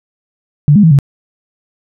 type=tone with pitch steps; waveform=sine; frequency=146.5 / 206.7 / 161.8 / 139.4 Hz; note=D3 / G#3 / E3 / C#3; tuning=-4 / -8 / -32 / +10 cents; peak=-3 dBFS; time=0.68-0.988 s; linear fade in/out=0 ms; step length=77 ms; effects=none